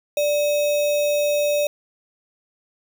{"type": "tone with sample-and-hold", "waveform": "sine", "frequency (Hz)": 587.3, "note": "D5", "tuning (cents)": 0, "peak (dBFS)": -17, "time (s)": [0.17, 1.67], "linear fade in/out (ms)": 2, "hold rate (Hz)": 3150, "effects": []}